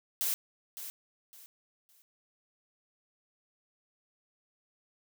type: noise with echo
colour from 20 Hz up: blue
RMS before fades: -31 dBFS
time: 0.21-0.34 s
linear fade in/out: 0 ms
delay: 560 ms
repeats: 3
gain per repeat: -11 dB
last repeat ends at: 2.02 s
effects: none